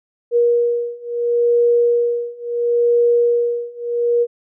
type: beating tone pair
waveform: sine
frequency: 475.4 / 476.13 Hz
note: A#4 / A#4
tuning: +34 / +37 cents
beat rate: 0.73 Hz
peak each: -17 / -16 dBFS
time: 0.31-4.27 s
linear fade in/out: 50 ms
effects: none